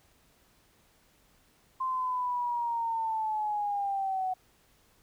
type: linear sweep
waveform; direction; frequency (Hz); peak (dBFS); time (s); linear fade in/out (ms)
sine; down; 1046.5 to 740; -28; 1.8-4.34; 10
effects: pink hiss -65 dBFS RMS until 5.02 s